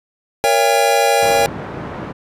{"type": "chord", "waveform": "square", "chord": "A# diminished seventh", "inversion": "none", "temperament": "just", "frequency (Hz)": [466.2, 559.4, 671.3, 805.5], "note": ["A#4", "C#5", "E5", "G5"], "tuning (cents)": [0, 16, 31, 47], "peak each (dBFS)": [-19, -18, -21, -16], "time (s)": [0.44, 1.46], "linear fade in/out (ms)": 0}
{"type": "band-pass noise", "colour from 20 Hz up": "pink", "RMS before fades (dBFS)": -28, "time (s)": [1.21, 2.13], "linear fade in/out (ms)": 20, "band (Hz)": [100, 1300], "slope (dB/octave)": 12}
{"effects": ["resampled to 32000 Hz"]}